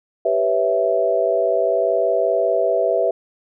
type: chord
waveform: sine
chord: C# half-diminished seventh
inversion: second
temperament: equal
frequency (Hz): 392 / 493.9 / 554.4 / 659.3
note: G4 / B4 / C#5 / E5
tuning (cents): 0 / 0 / 0 / 0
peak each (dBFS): -23 / -21 / -24 / -18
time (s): 0.25-3.11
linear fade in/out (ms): 5
effects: none